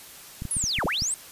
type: clicks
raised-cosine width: 5 ms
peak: -20 dBFS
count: 7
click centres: 0.421 / 0.453 / 0.568 / 0.64 / 0.787 / 0.857 / 1.021 s
type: linear two-way sweep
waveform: sine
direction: down then up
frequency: 10720 to 91.5 to 8730 Hz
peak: -24 dBFS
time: 0.51-1.14 s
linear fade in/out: 0 ms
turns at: 0.85 s
effects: white hiss -45 dBFS RMS until 1.31 s + resampled to 32000 Hz